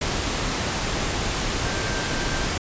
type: tone in noise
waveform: sine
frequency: 1568 Hz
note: G6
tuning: in tune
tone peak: -34 dBFS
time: 1.65-2.46 s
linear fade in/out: 5 ms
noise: pink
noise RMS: -25 dBFS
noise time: 0.01-2.58 s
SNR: -12 dB
effects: resampled to 16000 Hz